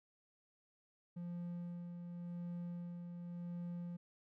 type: tone with tremolo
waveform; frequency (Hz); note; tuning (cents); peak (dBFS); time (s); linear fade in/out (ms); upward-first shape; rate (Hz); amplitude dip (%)
triangle; 174; F3; -6; -39; 1.16-3.97; 10; sine; 0.9; 40
effects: none